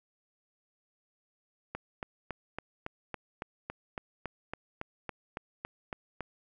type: click train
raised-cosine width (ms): 0.5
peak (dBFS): -21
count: 17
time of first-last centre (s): 1.75-6.207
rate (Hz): 3.59
effects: none